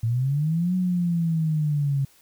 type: linear two-way sweep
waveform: sine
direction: up then down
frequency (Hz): 110 to 185 to 135.8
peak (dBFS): -20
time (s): 0.03-2.05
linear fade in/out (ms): 5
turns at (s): 0.75
effects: white hiss -57 dBFS RMS until 2.21 s